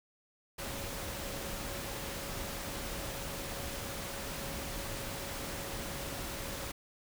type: tone in noise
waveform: sine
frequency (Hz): 555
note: C#5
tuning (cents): +2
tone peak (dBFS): -48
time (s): 0.58-6.72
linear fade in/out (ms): 10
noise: pink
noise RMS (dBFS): -40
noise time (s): 0.58-6.72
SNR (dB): -11
effects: none